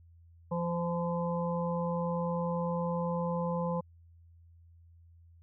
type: harmonic tone with a mistuned harmonic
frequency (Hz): 171.9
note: F3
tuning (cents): -27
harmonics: 1 / 3 / 5 / 6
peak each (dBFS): -32 / -34 / -40 / -39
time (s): 0.51-3.81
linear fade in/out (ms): 10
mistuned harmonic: 6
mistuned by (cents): -16
effects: added 84 Hz sine -55 dBFS peak until 5.42 s